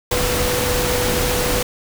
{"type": "tone in noise", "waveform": "sine", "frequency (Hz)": 493.9, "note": "B4", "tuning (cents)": 0, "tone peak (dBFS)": -22, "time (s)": [0.11, 1.63], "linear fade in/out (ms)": 5, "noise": "pink", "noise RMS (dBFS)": -20, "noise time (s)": [0.11, 1.63], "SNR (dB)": -5, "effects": []}